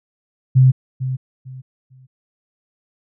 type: tone with echo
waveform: sine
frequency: 130 Hz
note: C3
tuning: 11 cents flat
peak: -7 dBFS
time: 0.55-0.72 s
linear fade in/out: 20 ms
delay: 450 ms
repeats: 3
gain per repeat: -12 dB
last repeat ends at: 2.07 s
effects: none